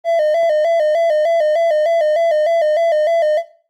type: tone with vibrato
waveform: triangle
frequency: 639 Hz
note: D#5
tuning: 46 cents sharp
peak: -10 dBFS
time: 0.04-3.43 s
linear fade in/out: 50 ms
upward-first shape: square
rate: 3.3 Hz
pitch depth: 83 cents each way
effects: noise-tail reverb RT60 0.4 s tail -17 dB re dry + Opus 24 kbps